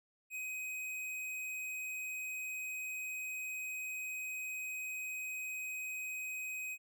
sine tone with hard clipping, 2517 Hz, D#7, 19 cents sharp, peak -40 dBFS, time 0.3-6.78 s, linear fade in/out 50 ms, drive 17 dB, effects none

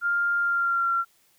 sine tone with pitch glide, 1400 to 1368.8 Hz, F6 to F6, +4 to -35 cents, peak -21 dBFS, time 0.01-1.05 s, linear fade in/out 50 ms, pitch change -39 cents, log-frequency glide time 0.4-0.94 s, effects white hiss -63 dBFS RMS until 1.38 s

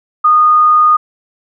sine tone, 1230 Hz, D#6, 20 cents flat, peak -5 dBFS, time 0.24-0.97 s, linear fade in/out 10 ms, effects none

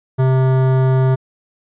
sine tone with hard clipping, 130.81 Hz, C3, in tune, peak -13 dBFS, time 0.18-1.16 s, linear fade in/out 20 ms, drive 16 dB, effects resampled to 8000 Hz

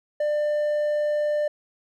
sine tone with hard clipping, 596 Hz, D5, 25 cents sharp, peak -22 dBFS, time 0.2-1.48 s, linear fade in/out 5 ms, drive 3 dB, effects none

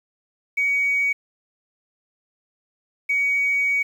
sine tone pair in turn, 2253 / 2253 Hz, C#7 / C#7, +28 / +28 cents, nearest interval unison, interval 0 cents, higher neither, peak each -17 dBFS, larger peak neither, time 0.57-1.13 / 3.09-3.83 s, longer second, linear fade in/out 10 ms, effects tanh soft clip ceiling -13 dBFS + 8-bit

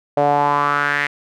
sawtooth tone with band-pass filter sweep, 144.5 Hz, D3, 28 cents flat, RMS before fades -17 dBFS, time 0.17-1.07 s, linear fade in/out 5 ms, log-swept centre 620 to 2000 Hz, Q 4.5, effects none

